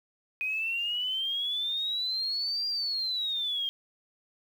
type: exponential two-way sweep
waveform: sine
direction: up then down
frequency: 2489 to 4800 to 3191 Hz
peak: -28 dBFS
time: 0.41-3.69 s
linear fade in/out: 0 ms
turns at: 2.68 s
effects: 9-bit